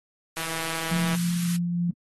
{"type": "band-stop noise", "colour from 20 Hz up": "white", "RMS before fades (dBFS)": -35, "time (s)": [0.36, 1.57], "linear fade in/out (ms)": 10, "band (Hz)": [170, 1200], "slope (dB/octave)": 24}
{"type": "click train", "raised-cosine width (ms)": 0.3, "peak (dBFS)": -16, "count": 128, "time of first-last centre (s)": [0.37, 1.149], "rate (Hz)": 163}
{"type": "tone with tremolo", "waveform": "sine", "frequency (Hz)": 173.7, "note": "F3", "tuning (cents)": -9, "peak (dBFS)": -22, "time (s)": [0.91, 1.91], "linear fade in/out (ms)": 5, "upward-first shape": "sine", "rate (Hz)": 3.5, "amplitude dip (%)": 25}
{"effects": ["AAC 32 kbps"]}